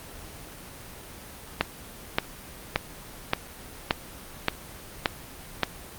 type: click train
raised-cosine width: 0.3 ms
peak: -4 dBFS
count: 8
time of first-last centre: 1.61-5.633 s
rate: 1.74 Hz
effects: pink hiss -43 dBFS RMS until 5.98 s + Opus 24 kbps